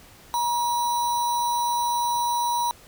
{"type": "tone with sample-and-hold", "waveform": "sine", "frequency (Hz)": 954, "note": "A#5", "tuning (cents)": 40, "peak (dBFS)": -21, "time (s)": [0.34, 2.71], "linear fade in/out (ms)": 0, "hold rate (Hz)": 4900, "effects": ["pink hiss -50 dBFS RMS until 2.87 s"]}